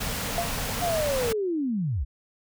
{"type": "band-stop noise", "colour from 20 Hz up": "pink", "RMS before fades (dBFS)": -30, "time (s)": [0, 1.33], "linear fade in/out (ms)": 10, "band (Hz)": [290, 410], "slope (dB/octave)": 96}
{"type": "tone with exponential decay", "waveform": "sine", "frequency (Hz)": 689, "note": "F5", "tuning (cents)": -24, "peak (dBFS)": -21, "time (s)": [0.38, 0.61], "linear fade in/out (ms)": 0, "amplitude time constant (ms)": 48}
{"type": "linear sweep", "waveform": "sine", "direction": "down", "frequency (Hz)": [721, 50.8], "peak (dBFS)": -24, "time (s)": [0.81, 2.05], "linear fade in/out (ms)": 20}
{"effects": []}